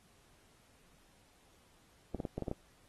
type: clicks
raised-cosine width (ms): 2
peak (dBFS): -23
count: 7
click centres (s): 2.147 / 2.202 / 2.252 / 2.38 / 2.423 / 2.482 / 2.514
effects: pink hiss -67 dBFS RMS until 2.88 s + AAC 32 kbps